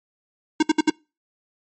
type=tone bursts; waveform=square; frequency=311.1 Hz; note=D#4; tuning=in tune; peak=-14 dBFS; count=4; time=0.6-0.9 s; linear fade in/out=5 ms; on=27 ms; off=64 ms; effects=noise-tail reverb RT60 0.3 s tail -26 dB re dry + MP3 32 kbps